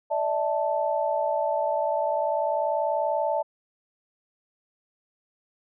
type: chord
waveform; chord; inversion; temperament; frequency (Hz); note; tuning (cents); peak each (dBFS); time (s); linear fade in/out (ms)
sine; D suspended second; none; equal with one note detuned; 587.3 / 647.6 / 880; D5 / E5 / A5; 0 / -31 / 0; -27; 0.1-3.43; 20
effects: none